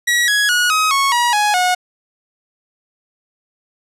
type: tone with pitch steps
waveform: sawtooth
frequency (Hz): 1919 / 1670.6 / 1454.3 / 1266.1 / 1102.2 / 959.5 / 835.3 / 727.2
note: A#6 / G#6 / F#6 / D#6 / C#6 / A#5 / G#5 / F#5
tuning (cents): +50 / +10 / -30 / +30 / -10 / +50 / +10 / -30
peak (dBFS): -9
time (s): 0.07-1.75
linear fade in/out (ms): 10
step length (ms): 210
effects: low-pass 11000 Hz 12 dB/octave